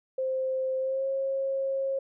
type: tone with pitch glide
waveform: sine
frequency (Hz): 523 to 540.2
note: C5 to C#5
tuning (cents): -1 to -45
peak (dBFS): -26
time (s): 0.18-1.99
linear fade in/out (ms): 5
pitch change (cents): +56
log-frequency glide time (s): 0.79-1.07
effects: none